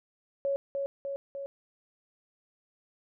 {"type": "tone with echo", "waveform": "sine", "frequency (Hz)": 555, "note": "C#5", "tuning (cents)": 2, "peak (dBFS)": -26, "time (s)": [0.45, 0.56], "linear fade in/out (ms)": 0, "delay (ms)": 300, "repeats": 3, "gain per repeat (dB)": -3, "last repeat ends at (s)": 1.46, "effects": []}